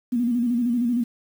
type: tone with vibrato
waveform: sine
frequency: 240 Hz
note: B3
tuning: 49 cents flat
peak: -19 dBFS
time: 0.12-1.04 s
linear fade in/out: 10 ms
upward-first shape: square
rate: 13 Hz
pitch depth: 58 cents each way
effects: 8-bit